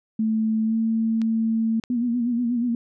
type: tone with pitch glide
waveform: sine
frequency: 220 to 224.4 Hz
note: A3 to A3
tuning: 0 to +34 cents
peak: -19 dBFS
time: 0.19-1.8 s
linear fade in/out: 5 ms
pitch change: +34 cents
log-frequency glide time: 0.65-0.74 s
type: clicks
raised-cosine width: 0.2 ms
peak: -22 dBFS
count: 2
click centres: 1.217 / 1.838 s
type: tone with vibrato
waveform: sine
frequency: 239.4 Hz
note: A#3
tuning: 46 cents sharp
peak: -20 dBFS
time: 1.9-2.75 s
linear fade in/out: 2 ms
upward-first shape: sine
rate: 8.3 Hz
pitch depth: 67 cents each way
effects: none